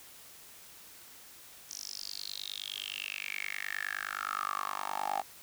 10% pulse tone with high-pass filter sweep, 49.64 Hz, G1, 22 cents sharp, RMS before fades -38 dBFS, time 1.69-5.22 s, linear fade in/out 10 ms, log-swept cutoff 5900 to 780 Hz, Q 8.1, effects white hiss -53 dBFS RMS until 5.42 s

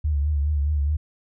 sine tone with vibrato, 73.42 Hz, D2, in tune, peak -19 dBFS, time 0.04-0.97 s, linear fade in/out 10 ms, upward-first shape triangle, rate 4.8 Hz, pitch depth 84 cents each way, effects none

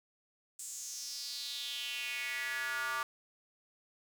square tone with high-pass filter sweep, 130.2 Hz, C3, 8 cents flat, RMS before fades -39 dBFS, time 0.59-3.03 s, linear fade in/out 2 ms, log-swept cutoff 7900 to 1200 Hz, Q 4.4, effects none

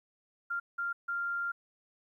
sine tone bursts at uneven times, 1393 Hz, F6, 5 cents flat, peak -31 dBFS, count 3, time 0.5-0.6 / 0.78-0.93 / 1.08-1.52 s, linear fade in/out 10 ms, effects 12-bit

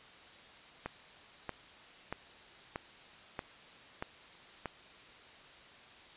click train, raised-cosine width 0.5 ms, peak -22 dBFS, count 7, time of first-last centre 0.86-4.657 s, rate 1.58 Hz, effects white hiss -55 dBFS RMS until 6.16 s + resampled to 8000 Hz

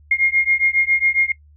sine beating tone pair, 2131 / 2138.3 Hz, C7 / C7, +31 / +37 cents, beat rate 7.3 Hz, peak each -17 dBFS, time 0.11-1.32 s, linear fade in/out 5 ms, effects noise-tail reverb RT60 0.1 s tail -20 dB re dry + added 74 Hz sine -46 dBFS peak until 1.56 s

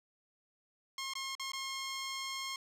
10% pulse tone with dropouts, 1073 Hz, C6, 43 cents sharp, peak -29 dBFS, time 0.98-2.56 s, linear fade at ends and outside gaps 2 ms, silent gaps 1.136-1.153 / 1.352-1.396 / 1.519-1.533 s, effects low-pass 11000 Hz 12 dB/octave

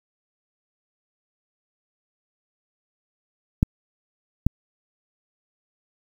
clicks, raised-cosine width 5 ms, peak -4 dBFS, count 2, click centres 3.629 / 4.466 s, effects 7-bit

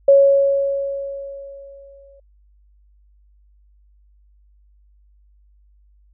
sine tone with exponential decay, 554.4 Hz, C#5, in tune, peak -6 dBFS, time 0.08-2.2 s, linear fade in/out 5 ms, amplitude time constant 460 ms, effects added 50 Hz sine -51 dBFS peak until 6.13 s

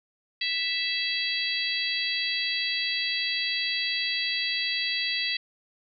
harmonic tone, 659.3 Hz, E5, in tune, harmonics 3 / 4 / 5 / 6 / 7, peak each -32 / -32 / -32 / -32 / -32 dBFS, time 0.41-5.37 s, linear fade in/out 5 ms, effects none

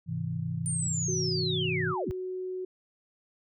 sine chord, Ab augmented, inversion none, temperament equal with one note detuned, 103.83 / 130.81 / 163.39 Hz, Ab2 / C3 / E3, 0 / 0 / -15 cents, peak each -36 / -35 / -32 dBFS, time 0.06-1.95 s, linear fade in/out 50 ms
sine linear sweep, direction down, 9060 to 36.26 Hz, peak -30 dBFS, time 0.66-2.11 s, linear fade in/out 0 ms
sine tone, 370 Hz, F#4, in tune, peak -32 dBFS, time 1.08-2.65 s, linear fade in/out 5 ms
effects none

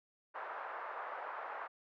white band-pass noise, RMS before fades -44 dBFS, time 0.34-1.68 s, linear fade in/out 20 ms, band 570 to 1400 Hz, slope 24 dB/octave, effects none

